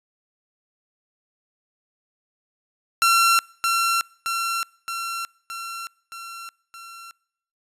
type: tone with echo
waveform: sawtooth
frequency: 1360 Hz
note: F6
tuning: 46 cents flat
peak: -11 dBFS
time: 3.02-3.39 s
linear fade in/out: 0 ms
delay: 620 ms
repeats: 6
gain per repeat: -4 dB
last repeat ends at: 7.11 s
effects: noise-tail reverb RT60 0.7 s tail -26 dB re dry + resampled to 32000 Hz